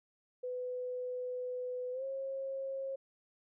sine tone with pitch glide, 500 to 539 Hz, B4 to C#5, +21 to -49 cents, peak -36 dBFS, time 0.43-2.96 s, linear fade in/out 10 ms, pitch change +130 cents, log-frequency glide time 1.92-2.04 s, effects none

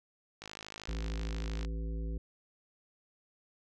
click train, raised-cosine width 0.2 ms, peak -26 dBFS, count 66, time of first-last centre 0.42-1.649 s, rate 52.9 Hz
harmonic tone, 55 Hz, A1, in tune, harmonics 1 / 3 / 5 / 7 / 9, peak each -34 / -44 / -48 / -51 / -53 dBFS, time 0.88-2.18 s, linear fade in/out 5 ms
effects none

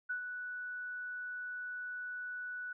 sine tone with ADSR envelope, 1480 Hz, F#6, in tune, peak -33 dBFS, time 0.09-2.73 s, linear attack 14 ms, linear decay 100 ms, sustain -6 dB, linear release 6 ms, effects none

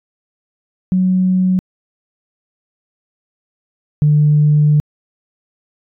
sine tone pair in turn, 185 / 149.31 Hz, F#3 / D3, 0 / +29 cents, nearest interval major third, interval 371 cents, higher first, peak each -10 / -7 dBFS, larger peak second, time 0.92-1.59 / 4.02-4.8 s, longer second, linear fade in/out 0 ms, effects tanh soft clip ceiling -3 dBFS

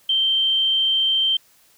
sine tone, 3133 Hz, G7, 2 cents flat, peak -16 dBFS, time 0.09-1.37 s, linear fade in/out 5 ms, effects white hiss -56 dBFS RMS until 1.77 s

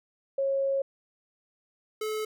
sine / square tone pair in turn, 546 / 431.6 Hz, C#5 / A4, -26 / -33 cents, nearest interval major third, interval 407 cents, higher first, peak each -24 / -30 dBFS, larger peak first, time 0.38-0.82 / 2.01-2.25 s, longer first, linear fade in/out 5 ms, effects none

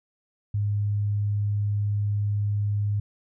sine tone, 103 Hz, G#2, 14 cents flat, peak -22 dBFS, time 0.54-3 s, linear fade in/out 5 ms, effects none

